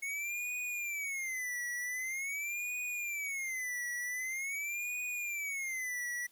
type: tone with vibrato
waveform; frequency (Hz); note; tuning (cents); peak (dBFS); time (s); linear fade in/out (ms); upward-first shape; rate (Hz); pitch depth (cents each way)
square; 2189; C#7; -22; -36; 0.02-6.27; 10; sine; 0.45; 210
effects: white hiss -66 dBFS RMS until 6.31 s